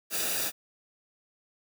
white noise with comb filter, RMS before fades -30 dBFS, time 0.1-0.52 s, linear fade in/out 50 ms, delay 0.94 ms, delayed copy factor -0.6, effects none

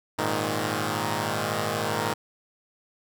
5% pulse chord, Ab suspended second, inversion none, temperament equal, 103.83 / 116.54 / 155.56 Hz, Ab2 / Bb2 / Eb3, 0 / 0 / 0 cents, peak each -18 / -19 / -19 dBFS, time 0.18-2.14 s, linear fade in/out 10 ms, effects none

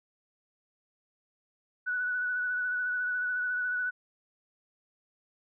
sine tone with vibrato, 1481 Hz, F#6, 1 cent sharp, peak -28 dBFS, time 1.86-3.91 s, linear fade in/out 20 ms, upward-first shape sine, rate 14 Hz, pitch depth 23 cents each way, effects none

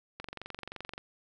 click train, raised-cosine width 0.3 ms, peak -24 dBFS, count 19, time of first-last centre 0.2-0.979 s, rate 23.1 Hz, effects none

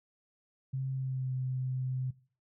sine tone with pitch glide, 132.9 to 129.12 Hz, C3 to C3, +27 to -23 cents, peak -31 dBFS, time 0.73-2.11 s, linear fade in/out 10 ms, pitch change -50 cents, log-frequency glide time 0.91-1.33 s, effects noise-tail reverb RT60 0.4 s tail -19 dB re dry

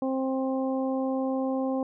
harmonic tone, 263.9 Hz, C4, 15 cents sharp, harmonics 1 / 2 / 3 / 4, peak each -27 / -30 / -36 / -41 dBFS, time 0.02-1.83 s, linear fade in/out 2 ms, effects none

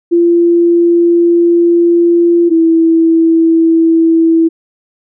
sine tone pair in turn, 342.6 / 328.1 Hz, F4 / E4, -33 / -8 cents, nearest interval minor second, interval 75 cents, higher first, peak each -5 dBFS, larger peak neither, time 0.11-2.5 / 2.5-4.49 s, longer first, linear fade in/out 20 ms, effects none

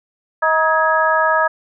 harmonic tone with a mistuned harmonic, 316.8 Hz, D#4, 31 cents sharp, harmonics 2 / 3 / 4 / 5, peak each -18 / -18 / -18 / -18 dBFS, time 0.42-1.48 s, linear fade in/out 10 ms, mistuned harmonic 5, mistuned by +79 cents, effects none

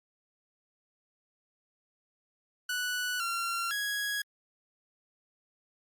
sawtooth tone with pitch steps, 1480 / 1372 / 1662 Hz, F#6 / F6 / G#6, 0 / -31 / +1 cents, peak -27 dBFS, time 2.69-4.22 s, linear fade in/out 5 ms, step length 510 ms, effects Opus 48 kbps

